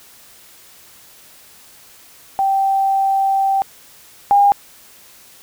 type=tone pair in turn; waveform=sine; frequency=780 / 807.5 Hz; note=G5 / G#5; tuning=-9 / -49 cents; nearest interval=minor second; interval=60 cents; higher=second; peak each=-13 / -8 dBFS; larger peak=second; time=2.39-3.62 / 4.31-4.52 s; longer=first; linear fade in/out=0 ms; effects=white hiss -45 dBFS RMS until 5.42 s